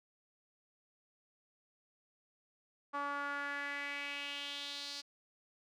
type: tone with band-pass filter sweep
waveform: sawtooth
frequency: 284.8 Hz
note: C#4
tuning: 47 cents sharp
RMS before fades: -41 dBFS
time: 2.93-5.02 s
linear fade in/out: 20 ms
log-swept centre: 1100 to 4700 Hz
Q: 3.6
effects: none